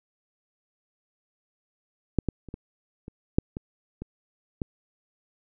clicks, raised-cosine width 3 ms, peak -8 / -13 / -28 / -22 / -26 / -6 / -20 / -22 / -16 dBFS, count 9, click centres 2.187 / 2.287 / 2.487 / 2.541 / 3.081 / 3.385 / 3.569 / 4.02 / 4.618 s, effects none

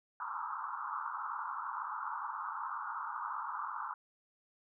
white band-pass noise, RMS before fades -40 dBFS, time 0.2-3.94 s, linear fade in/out 2 ms, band 860 to 1400 Hz, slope 96 dB/octave, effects none

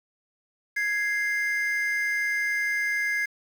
triangle tone pair together, 1661.2 / 2092 Hz, G#6 / C7, 0 / -1 cents, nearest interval major third, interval 399 cents, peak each -25 dBFS, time 0.76-3.26 s, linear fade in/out 10 ms, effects 8-bit

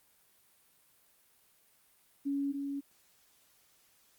sine tone pair in turn, 280 / 280 Hz, C#4 / C#4, +18 / +18 cents, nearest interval unison, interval 0 cents, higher neither, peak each -30 / -34 dBFS, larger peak first, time 2.25-2.53 / 2.53-2.81 s, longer neither, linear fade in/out 20 ms, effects white hiss -67 dBFS RMS until 4.18 s + Opus 32 kbps

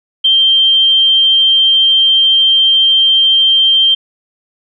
sine tone, 3153 Hz, G7, 9 cents sharp, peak -6 dBFS, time 0.24-3.95 s, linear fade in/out 10 ms, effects none

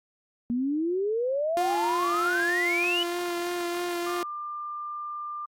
sine exponential sweep, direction up, 233.1 to 3005 Hz, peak -24 dBFS, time 0.5-3.03 s, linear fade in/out 0 ms
sawtooth tone with vibrato, 349.2 Hz, F4, in tune, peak -24 dBFS, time 1.57-4.23 s, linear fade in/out 0 ms, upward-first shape sine, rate 3.2 Hz, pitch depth 17 cents each way
sine tone, 1194 Hz, D6, 28 cents sharp, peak -32 dBFS, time 4.06-5.46 s, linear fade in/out 10 ms
effects AAC 64 kbps

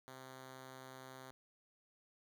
5% pulse tone, 130.81 Hz, C3, in tune, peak -40 dBFS, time 0.08-1.31 s, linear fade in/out 0 ms, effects none

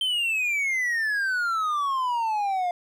triangle exponential sweep, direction down, 3136 to 698.5 Hz, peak -21 dBFS, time 0.01-2.71 s, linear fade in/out 2 ms, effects none

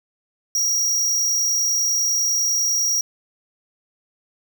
square tone, 5690 Hz, F8, 31 cents sharp, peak -18 dBFS, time 0.55-3.01 s, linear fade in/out 2 ms, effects none

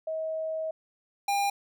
sine / square tone pair in turn, 637 / 803.1 Hz, D#5 / G5, +41 / +42 cents, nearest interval major third, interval 401 cents, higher second, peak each -29 / -25 dBFS, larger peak second, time 0.07-0.71 / 1.28-1.5 s, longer first, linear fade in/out 5 ms, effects none

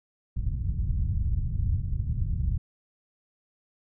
white low-pass noise, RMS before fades -27 dBFS, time 0.36-2.58 s, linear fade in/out 10 ms, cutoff 110 Hz, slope 24 dB/octave, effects none

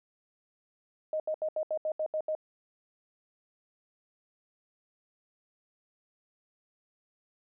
sine tone bursts, 622.3 Hz, D#5, in tune, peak -28 dBFS, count 9, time 1.13-2.351 s, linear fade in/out 2 ms, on 69 ms, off 75 ms, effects none

